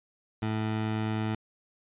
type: tone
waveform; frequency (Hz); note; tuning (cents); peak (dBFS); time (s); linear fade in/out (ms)
20% pulse; 109.2; A2; -13; -23; 0.42-1.35; 5
effects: resampled to 8000 Hz